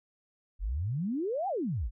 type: exponential two-way sweep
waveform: sine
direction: up then down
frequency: 41.2 to 816 to 41.2 Hz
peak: -29 dBFS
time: 0.59-1.91 s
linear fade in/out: 50 ms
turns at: 1.48 s
effects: none

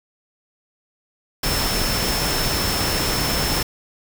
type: tone in noise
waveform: sine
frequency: 5320 Hz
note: E8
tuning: 15 cents sharp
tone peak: -26 dBFS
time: 1.43-3.63 s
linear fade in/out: 5 ms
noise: pink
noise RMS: -22 dBFS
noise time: 1.43-3.63 s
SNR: -7 dB
effects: none

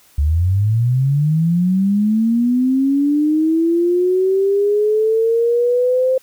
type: linear sweep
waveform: sine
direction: up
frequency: 69.2 to 523.3 Hz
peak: -12 dBFS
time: 0.18-6.18 s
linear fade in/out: 5 ms
effects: white hiss -51 dBFS RMS until 6.22 s

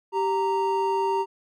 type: tone pair together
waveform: triangle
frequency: 389.8 / 927 Hz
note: G4 / A#5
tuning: -10 / -10 cents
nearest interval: octave + minor third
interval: 1500 cents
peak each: -23 / -22 dBFS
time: 0.12-1.26 s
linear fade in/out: 50 ms
effects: none

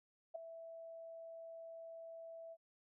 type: tone with ADSR envelope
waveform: sine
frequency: 659.3 Hz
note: E5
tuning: in tune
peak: -38 dBFS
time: 0.34-2.57 s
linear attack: 16 ms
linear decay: 5 ms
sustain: -11 dB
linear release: 49 ms
effects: none

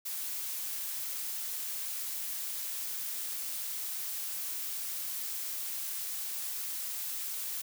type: noise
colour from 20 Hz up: blue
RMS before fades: -37 dBFS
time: 0.05-7.62 s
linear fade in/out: 10 ms
effects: none

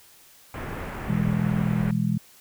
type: low-pass noise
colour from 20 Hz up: pink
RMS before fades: -34 dBFS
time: 0.54-1.91 s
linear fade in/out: 2 ms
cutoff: 2300 Hz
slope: 24 dB/octave
type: chord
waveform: sine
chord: E major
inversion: second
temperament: just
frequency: 123.61 / 164.81 / 206 Hz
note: B2 / E3 / G#3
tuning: +2 / 0 / -14 cents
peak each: -27 / -25 / -25 dBFS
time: 1.08-2.18 s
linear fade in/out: 10 ms
effects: white hiss -53 dBFS RMS until 2.4 s

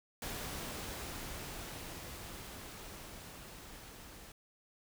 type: noise with level ramp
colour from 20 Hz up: pink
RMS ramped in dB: -41 to -53 dBFS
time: 0.22-4.32 s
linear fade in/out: 2 ms
effects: none

